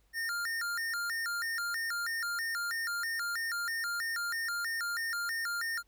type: tone with vibrato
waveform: square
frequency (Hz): 1600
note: G6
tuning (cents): +35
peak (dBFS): -33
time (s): 0.13-5.83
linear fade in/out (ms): 50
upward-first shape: square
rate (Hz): 3.1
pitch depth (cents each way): 230
effects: added 50 Hz sine -68 dBFS peak until 5.87 s + pink hiss -73 dBFS RMS until 5.87 s